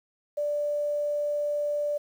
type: tone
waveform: sine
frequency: 587.3 Hz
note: D5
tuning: in tune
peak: -25 dBFS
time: 0.37-1.98 s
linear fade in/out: 10 ms
effects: 9-bit